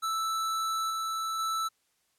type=tone with level steps; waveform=square; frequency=1318.5 Hz; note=E6; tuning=in tune; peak=-29 / -31 / -29 dBFS; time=0.02-1.69 s; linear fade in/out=20 ms; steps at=0.9 / 1.39 s; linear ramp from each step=2 ms; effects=white hiss -73 dBFS RMS until 2.18 s + low-pass 12000 Hz 12 dB/octave